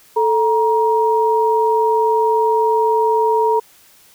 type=tone pair together; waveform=sine; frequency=440 / 943.7 Hz; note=A4 / A#5; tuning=0 / +21 cents; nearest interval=octave + minor second; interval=1321 cents; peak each=-15 dBFS; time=0.16-3.6 s; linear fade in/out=10 ms; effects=white hiss -49 dBFS RMS until 4.14 s